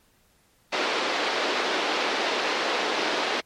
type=band-pass noise; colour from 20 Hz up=pink; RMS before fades=-26 dBFS; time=0.72-3.41 s; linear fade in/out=10 ms; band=330 to 4600 Hz; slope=24 dB/octave; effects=pink hiss -63 dBFS RMS until 3.45 s + MP3 64 kbps